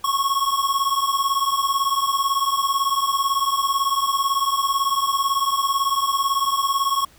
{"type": "beating tone pair", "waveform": "square", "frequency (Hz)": [1092, 1110], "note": ["C#6", "C#6"], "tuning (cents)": [-26, 2], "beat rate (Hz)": 18, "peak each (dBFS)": [-22, -23], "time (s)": [0.04, 7.05], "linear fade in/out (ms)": 5, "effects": ["pink hiss -52 dBFS RMS until 7.18 s"]}